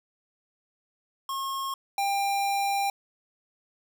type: tone pair in turn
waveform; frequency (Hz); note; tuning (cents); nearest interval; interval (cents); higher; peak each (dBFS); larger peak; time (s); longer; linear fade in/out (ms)
square; 1082 / 795.8; C#6 / G5; -42 / +26; perfect fourth; 532; first; -30 / -25; second; 1.29-1.74 / 1.98-2.9; second; 2
effects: none